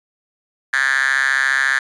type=tone with high-pass filter; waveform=5% pulse; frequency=134.3 Hz; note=C3; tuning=46 cents sharp; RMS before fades=-17 dBFS; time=0.73-1.79 s; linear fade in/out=5 ms; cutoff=1700 Hz; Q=8.8; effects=resampled to 22050 Hz